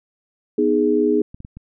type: chord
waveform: sine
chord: G# minor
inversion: first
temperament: equal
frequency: 246.9 / 311.1 / 415.3 Hz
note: B3 / D#4 / G#4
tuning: 0 / 0 / 0 cents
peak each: -21 / -19 / -17 dBFS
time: 0.58-1.22 s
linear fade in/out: 5 ms
type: clicks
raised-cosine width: 5 ms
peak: -24 dBFS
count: 4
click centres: 1.345 / 1.404 / 1.449 / 1.57 s
effects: none